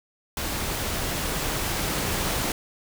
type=noise with level ramp; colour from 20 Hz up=pink; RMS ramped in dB=-29 to -26 dBFS; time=0.37-2.52 s; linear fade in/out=2 ms; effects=none